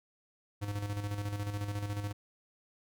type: tone with tremolo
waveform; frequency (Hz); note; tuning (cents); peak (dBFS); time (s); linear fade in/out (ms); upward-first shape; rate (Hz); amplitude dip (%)
square; 102.3; G#2; -26; -33; 0.61-2.13; 20; square; 14; 50
effects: none